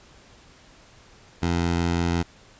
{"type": "tone", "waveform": "15% pulse", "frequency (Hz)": 85.7, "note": "F2", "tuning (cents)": -32, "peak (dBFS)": -15, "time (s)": [1.42, 2.23], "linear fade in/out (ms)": 10, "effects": ["pink hiss -52 dBFS RMS until 2.59 s", "resampled to 16000 Hz"]}